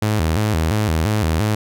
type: tone with vibrato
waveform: sawtooth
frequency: 92.5 Hz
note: F#2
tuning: in tune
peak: -12 dBFS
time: 0.02-1.55 s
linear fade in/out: 5 ms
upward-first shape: square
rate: 2.9 Hz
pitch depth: 250 cents each way
effects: none